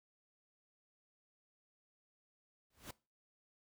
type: noise with exponential growth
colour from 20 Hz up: pink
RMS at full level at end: -44 dBFS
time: 2.7-2.91 s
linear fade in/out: 5 ms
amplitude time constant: 44 ms
effects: noise-tail reverb RT60 0.3 s tail -21 dB re dry